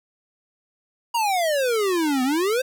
square exponential two-way sweep, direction down then up, 963 to 249 to 534 Hz, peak -20 dBFS, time 1.14-2.62 s, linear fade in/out 10 ms, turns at 2.23 s, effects none

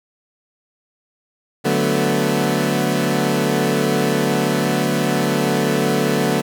20% pulse chord, B minor seventh, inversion first, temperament equal with one note detuned, 146.83 / 185 / 220 / 245.8 Hz, D3 / F#3 / A3 / B3, 0 / 0 / 0 / -8 cents, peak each -17 dBFS, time 1.64-6.42 s, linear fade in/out 20 ms, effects none

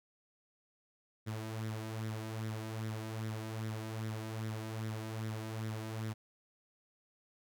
sawtooth tone with flanger, 110 Hz, A2, in tune, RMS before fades -40 dBFS, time 1.26-6.14 s, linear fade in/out 20 ms, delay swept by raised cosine 0.53 to 3.23 ms, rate 2.5 Hz, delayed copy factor +0.55, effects none

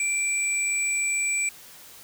sine tone pair together, 2349 / 7901 Hz, D7 / B8, 0 / 0 cents, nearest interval octave + major sixth, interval 2100 cents, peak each -25 / -26 dBFS, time 0-1.49 s, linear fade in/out 2 ms, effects white hiss -47 dBFS RMS until 2.03 s

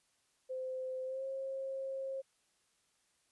sine tone with pitch glide, 517 to 536.2 Hz, C5 to C5, -21 to +42 cents, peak -37 dBFS, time 0.49-2.22 s, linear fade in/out 20 ms, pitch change +63 cents, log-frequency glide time 1.05-1.24 s, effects white hiss -75 dBFS RMS until 3.31 s + resampled to 24000 Hz

